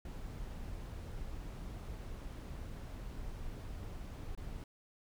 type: noise with dropouts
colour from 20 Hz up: brown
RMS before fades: -44 dBFS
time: 0.05-4.64 s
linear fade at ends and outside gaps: 2 ms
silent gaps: 4.351-4.375 s
effects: none